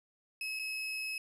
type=tone with dropouts; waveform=35% pulse; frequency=2572 Hz; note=E7; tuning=43 cents flat; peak=-34 dBFS; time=0.41-1.18 s; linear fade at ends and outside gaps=2 ms; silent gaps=0.591-0.595 s; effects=low-pass 12000 Hz 12 dB/octave